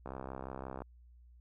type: click train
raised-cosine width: 1 ms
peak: -28 dBFS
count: 51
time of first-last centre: 0.06-0.82 s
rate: 65.8 Hz
effects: added 60 Hz sine -56 dBFS peak until 1.4 s